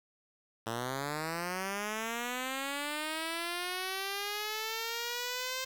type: linear sweep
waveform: 5% pulse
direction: up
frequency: 110.5 to 523.3 Hz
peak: -23 dBFS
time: 0.66-5.65 s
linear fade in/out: 10 ms
effects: 9-bit